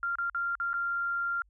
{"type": "tone with dropouts", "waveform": "sine", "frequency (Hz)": 1389, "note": "F6", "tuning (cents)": -10, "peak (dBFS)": -28, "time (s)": [0.03, 1.42], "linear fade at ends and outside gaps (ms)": 1, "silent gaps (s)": [[0.155, 0.185], [0.298, 0.347], [0.553, 0.6], [0.732, 0.74]], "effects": ["added 50 Hz sine -61 dBFS peak until 1.49 s"]}